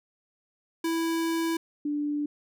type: tone pair in turn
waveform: square / sine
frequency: 329.6 / 293.6 Hz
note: E4 / D4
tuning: 0 / 0 cents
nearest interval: major second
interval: 200 cents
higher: first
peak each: -26 dBFS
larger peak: neither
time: 0.84-1.57 / 1.85-2.26 s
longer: first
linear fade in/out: 5 ms
effects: none